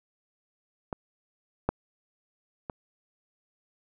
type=clicks; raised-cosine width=1 ms; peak=-18 / -10 / -20 dBFS; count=3; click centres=0.928 / 1.69 / 2.698 s; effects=none